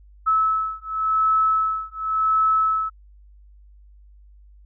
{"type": "beating tone pair", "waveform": "sine", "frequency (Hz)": [1300, 1300.91], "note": ["E6", "E6"], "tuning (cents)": [-24, -23], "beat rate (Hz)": 0.91, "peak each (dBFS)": -21, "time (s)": [0.26, 2.9], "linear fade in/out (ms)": 20, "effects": ["added 50 Hz sine -46 dBFS peak until 4.65 s"]}